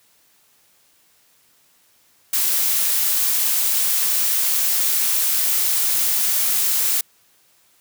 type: noise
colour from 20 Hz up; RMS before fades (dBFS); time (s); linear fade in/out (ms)
blue; -19; 2.33-7.01; 5
effects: white hiss -58 dBFS RMS until 7.8 s + high-pass 60 Hz 12 dB/octave

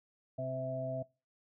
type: harmonic tone with a mistuned harmonic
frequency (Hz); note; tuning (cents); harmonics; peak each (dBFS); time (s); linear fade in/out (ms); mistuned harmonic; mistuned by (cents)
130.81; C3; 0; 1 / 2 / 4 / 5; -40 / -45 / -47 / -36; 0.38-1.03; 10; 4; -23
effects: noise-tail reverb RT60 0.3 s tail -23 dB re dry

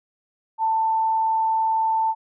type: tone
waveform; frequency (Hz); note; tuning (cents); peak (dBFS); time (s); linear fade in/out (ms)
sine; 889; A5; +18; -18; 0.58-2.15; 50
effects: none

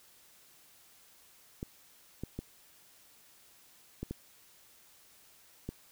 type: clicks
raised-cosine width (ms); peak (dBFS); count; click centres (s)
3; -24; 6; 1.629 / 2.236 / 2.39 / 4.03 / 4.11 / 5.69
effects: white hiss -61 dBFS RMS until 5.91 s

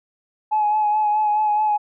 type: tone with vibrato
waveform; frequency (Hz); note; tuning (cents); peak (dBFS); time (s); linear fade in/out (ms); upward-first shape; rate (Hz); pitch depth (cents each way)
sine; 847; G#5; +34; -15; 0.51-1.78; 20; sine; 4.7; 27
effects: tanh soft clip ceiling -11 dBFS

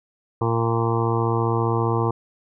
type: harmonic tone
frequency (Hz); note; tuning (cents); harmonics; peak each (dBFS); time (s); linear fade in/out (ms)
115; A#2; -23; 1 / 2 / 3 / 4 / 6 / 7 / 8 / 9 / 10; -22 / -31 / -26 / -26 / -35 / -31 / -30 / -29 / -32; 0.41-2.11; 5
effects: none

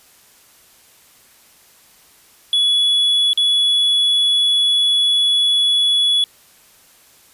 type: tone with dropouts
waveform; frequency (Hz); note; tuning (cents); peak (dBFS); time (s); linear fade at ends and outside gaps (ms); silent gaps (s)
triangle; 3397; G#7; +38; -11; 2.53-6.24; 1; 3.332-3.375
effects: white hiss -50 dBFS RMS until 7.33 s + resampled to 32000 Hz

